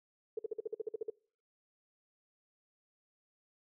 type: tone bursts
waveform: sine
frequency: 440 Hz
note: A4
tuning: in tune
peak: -33 dBFS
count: 11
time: 0.37-1.101 s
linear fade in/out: 5 ms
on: 21 ms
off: 50 ms
effects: noise-tail reverb RT60 0.5 s tail -26 dB re dry